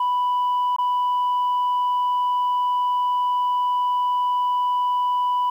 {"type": "tone with dropouts", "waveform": "sine", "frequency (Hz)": 989, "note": "B5", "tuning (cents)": 2, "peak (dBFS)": -16, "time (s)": [0, 5.5], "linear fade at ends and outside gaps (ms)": 5, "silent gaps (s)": [0.764, 0.784], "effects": ["tanh soft clip ceiling -17 dBFS", "9-bit"]}